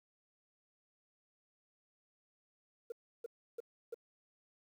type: tone bursts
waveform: sine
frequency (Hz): 466.2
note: A#4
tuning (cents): 0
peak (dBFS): -37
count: 4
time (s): 2.9-3.944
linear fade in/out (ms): 5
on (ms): 21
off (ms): 320
effects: tanh soft clip ceiling -37 dBFS + 11-bit